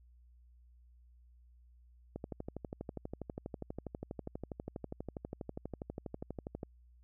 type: click train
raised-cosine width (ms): 2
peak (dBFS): -27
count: 56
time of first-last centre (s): 2.16-6.632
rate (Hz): 12.3
effects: added 60 Hz sine -59 dBFS peak until 7.03 s